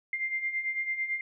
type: beating tone pair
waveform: sine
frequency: 2093 / 2102 Hz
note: C7 / C7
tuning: 0 / +7 cents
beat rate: 9 Hz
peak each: -36 / -30 dBFS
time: 0.13-1.21 s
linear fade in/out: 2 ms
effects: none